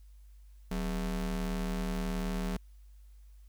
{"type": "ring-modulated tone", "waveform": "square", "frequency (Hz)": 112, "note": "A2", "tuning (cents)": 31, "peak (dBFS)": -29, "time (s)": [0.71, 2.57], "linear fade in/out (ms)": 5, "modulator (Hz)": 72.7, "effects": ["added 50 Hz sine -51 dBFS peak until 3.48 s", "white hiss -73 dBFS RMS until 3.48 s"]}